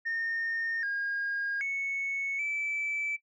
sine tone with pitch steps, 1829 / 1625 / 2209 / 2315 Hz, A#6 / G#6 / C#7 / D7, -33 / -38 / -7 / -25 cents, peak -28 dBFS, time 0.05-3.17 s, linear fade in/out 20 ms, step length 780 ms, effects noise-tail reverb RT60 0.1 s tail -18 dB re dry + tanh soft clip ceiling -26 dBFS

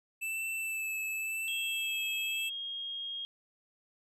square tone with vibrato, 2637 Hz, E7, in tune, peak -34 dBFS, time 0.21-2.5 s, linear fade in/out 20 ms, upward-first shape sine, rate 0.92 Hz, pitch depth 21 cents each way
sine tone, 3254 Hz, G#7, 36 cents flat, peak -36 dBFS, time 1.48-3.25 s, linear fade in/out 0 ms
effects none

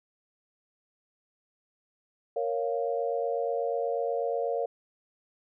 sine chord, Bb minor, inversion none, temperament equal, 466.2 / 554.4 / 698.5 Hz, Bb4 / Db5 / F5, 0 / 0 / 0 cents, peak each -30 / -31 / -33 dBFS, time 2.36-4.66 s, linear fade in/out 5 ms, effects none

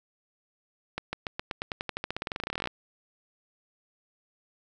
accelerating click train, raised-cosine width 0.3 ms, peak -15 dBFS, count 29, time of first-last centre 0.98-2.673 s, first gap 150 ms, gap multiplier 0.92, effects none

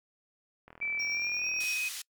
click train, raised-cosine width 0.5 ms, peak -35 dBFS, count 40, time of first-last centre 0.68-1.638 s, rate 40.7 Hz
sine tone with pitch glide, 2319 to 2514 Hz, D7 to D#7, -22 to +17 cents, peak -30 dBFS, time 0.81-1.89 s, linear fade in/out 10 ms, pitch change +139 cents, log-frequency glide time 1.11-1.48 s
triangle tone with tremolo, 5588 Hz, F8, in tune, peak -34 dBFS, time 0.99-1.78 s, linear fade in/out 10 ms, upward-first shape sine, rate 8.8 Hz, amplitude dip 45%
pink band-pass noise, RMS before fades -40 dBFS, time 1.6-2.02 s, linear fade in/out 5 ms, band 3300 to 12000 Hz, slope 12 dB/octave
effects noise-tail reverb RT60 0.1 s tail -25 dB re dry

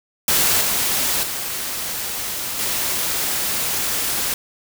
white noise with level steps, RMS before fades -17 / -20 / -26 / -22 dBFS, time 0.28-4.34 s, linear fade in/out 2 ms, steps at 0.61 / 1.23 / 2.59 s, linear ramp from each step 2 ms, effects none

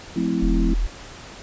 sine chord, F major seventh, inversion none, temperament equal with one note detuned, 179.11 / 220 / 261.6 / 329.6 Hz, F3 / A3 / C4 / E4, +44 / 0 / 0 / 0 cents, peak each -25 dBFS, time 0.16-0.74 s, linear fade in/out 5 ms
sine tone, 40.41 Hz, E1, 34 cents flat, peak -18 dBFS, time 0.42-0.87 s, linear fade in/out 10 ms
effects pink hiss -40 dBFS RMS until 1.42 s + resampled to 16000 Hz

